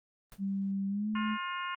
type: noise with exponential decay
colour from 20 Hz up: pink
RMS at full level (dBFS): -46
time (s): 0.32-0.44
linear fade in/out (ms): 1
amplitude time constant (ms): 24
type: tone with pitch glide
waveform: sine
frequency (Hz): 196 to 215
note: G3 to A3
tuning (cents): 0 to -40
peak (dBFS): -30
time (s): 0.38-1.38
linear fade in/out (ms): 50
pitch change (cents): +160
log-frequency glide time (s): 0.88-1.1
type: harmonic tone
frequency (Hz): 355.2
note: F4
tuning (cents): +29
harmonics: 3 / 4 / 5 / 6 / 7 / 8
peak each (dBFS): -36 / -40 / -44 / -46 / -48 / -44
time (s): 1.15-1.75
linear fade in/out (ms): 5
effects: Opus 24 kbps